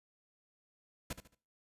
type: noise with echo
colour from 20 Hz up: pink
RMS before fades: -39 dBFS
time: 1.1-1.13 s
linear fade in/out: 5 ms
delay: 73 ms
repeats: 3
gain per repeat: -10 dB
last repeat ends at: 1.349 s
effects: noise-tail reverb RT60 0.4 s tail -20 dB re dry + resampled to 32000 Hz